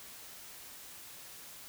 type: silence
effects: white hiss -50 dBFS RMS until 1.68 s